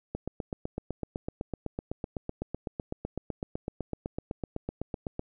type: click train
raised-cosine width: 2 ms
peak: -19 dBFS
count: 41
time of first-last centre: 0.15-5.194 s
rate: 7.93 Hz
effects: none